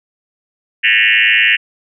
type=tone with frequency modulation; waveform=sine; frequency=2307 Hz; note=D7; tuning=31 cents flat; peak=-8 dBFS; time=0.83-1.57 s; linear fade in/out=20 ms; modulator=109 Hz; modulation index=5.5; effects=none